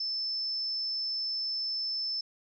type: tone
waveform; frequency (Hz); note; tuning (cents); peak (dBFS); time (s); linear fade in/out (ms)
sine; 5274; E8; 0; -30; 0-2.21; 5
effects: none